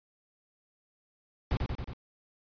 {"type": "noise with echo", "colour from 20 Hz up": "brown", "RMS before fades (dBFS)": -28, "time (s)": [1.51, 1.57], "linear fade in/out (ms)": 0, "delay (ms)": 91, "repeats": 4, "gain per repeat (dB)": -3, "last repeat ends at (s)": 1.934, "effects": ["resampled to 11025 Hz"]}